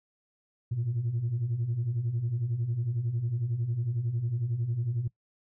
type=beating tone pair; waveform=sine; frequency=110 / 121 Hz; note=A2 / B2; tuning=0 / -35 cents; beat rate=11 Hz; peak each=-33 / -27 dBFS; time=0.71-5.08 s; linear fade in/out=10 ms; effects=noise-tail reverb RT60 0.1 s tail -21 dB re dry + tanh soft clip ceiling -23 dBFS